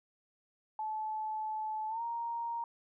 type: tone with pitch glide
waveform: sine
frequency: 866 to 933.5 Hz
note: A5 to A#5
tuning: -28 to +2 cents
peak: -34 dBFS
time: 0.79-2.64 s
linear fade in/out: 2 ms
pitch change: +130 cents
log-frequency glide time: 1.88-2.02 s
effects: none